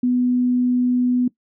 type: tone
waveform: sine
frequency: 248.1 Hz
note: B3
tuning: 8 cents sharp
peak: -15 dBFS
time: 0.03-1.28 s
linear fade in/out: 5 ms
effects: noise-tail reverb RT60 0.1 s tail -19 dB re dry